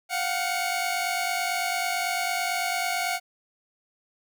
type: tone cluster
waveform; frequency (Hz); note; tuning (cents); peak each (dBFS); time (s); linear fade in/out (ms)
sawtooth; 706 / 755 / 2221; F5 / F#5 / C#7; +19 / +35 / +3; -25 / -27 / -27; 0.09-3.2; 50
effects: none